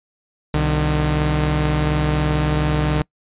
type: tone pair together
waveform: sawtooth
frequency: 64.16 / 151.2 Hz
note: C2 / D#3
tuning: -33 / -49 cents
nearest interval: octave + minor third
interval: 1484 cents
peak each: -17 / -14 dBFS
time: 0.54-3.02 s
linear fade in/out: 0 ms
effects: noise-tail reverb RT60 0.1 s tail -25 dB re dry + resampled to 8000 Hz